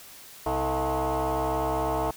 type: tone with frequency modulation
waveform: sine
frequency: 130 Hz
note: C3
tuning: 11 cents flat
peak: -22 dBFS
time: 0.46-2.11 s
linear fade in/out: 5 ms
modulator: 192 Hz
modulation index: 4.9
effects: tanh soft clip ceiling -22 dBFS + white hiss -47 dBFS RMS until 2.16 s